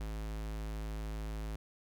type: tone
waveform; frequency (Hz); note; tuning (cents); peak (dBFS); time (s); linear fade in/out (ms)
square; 53.4; G#1; +49; -38; 0-1.56; 5
effects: none